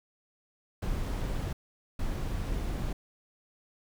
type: noise bursts at uneven times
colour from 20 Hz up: brown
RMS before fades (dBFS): -32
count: 2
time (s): 0.82-1.53 / 1.99-2.93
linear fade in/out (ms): 5
effects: none